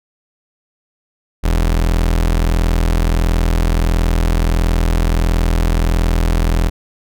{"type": "tone", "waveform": "35% pulse", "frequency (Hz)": 41.48, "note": "E1", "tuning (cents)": 12, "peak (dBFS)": -10, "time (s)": [1.43, 6.7], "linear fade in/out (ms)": 20, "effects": []}